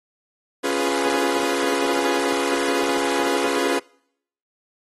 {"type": "chord", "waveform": "sawtooth", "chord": "C# dominant seventh", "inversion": "none", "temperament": "equal", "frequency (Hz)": [277.2, 349.2, 415.3, 493.9], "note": ["C#4", "E#4", "G#4", "B4"], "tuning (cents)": [0, 0, 0, 0], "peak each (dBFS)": -22, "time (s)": [0.63, 3.8], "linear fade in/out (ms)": 20, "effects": ["noise-tail reverb RT60 0.7 s tail -25 dB re dry", "AAC 32 kbps"]}